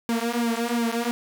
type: tone with flanger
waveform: sawtooth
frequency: 234.2 Hz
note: A#3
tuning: 8 cents sharp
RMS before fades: -25 dBFS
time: 0.09-1.11 s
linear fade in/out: 0 ms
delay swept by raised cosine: 1.5 to 5.3 ms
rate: 2.8 Hz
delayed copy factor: -1
effects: none